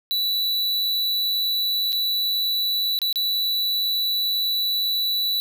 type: tone with dropouts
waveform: square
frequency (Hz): 3951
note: B7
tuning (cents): 0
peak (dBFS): -21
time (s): 0.11-5.4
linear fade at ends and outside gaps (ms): 0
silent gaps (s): 1.922-1.928 / 2.989-3.017 / 3.127-3.158
effects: none